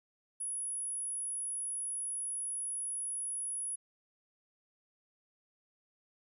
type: tone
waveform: sine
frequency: 10290 Hz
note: E9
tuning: 43 cents flat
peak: -35 dBFS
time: 0.4-3.76 s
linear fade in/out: 10 ms
effects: 12-bit